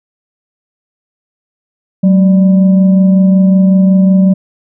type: tone with frequency modulation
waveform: sine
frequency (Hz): 188.3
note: F#3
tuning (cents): +31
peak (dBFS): -4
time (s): 2.03-4.34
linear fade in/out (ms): 10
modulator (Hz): 402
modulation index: 0.31
effects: none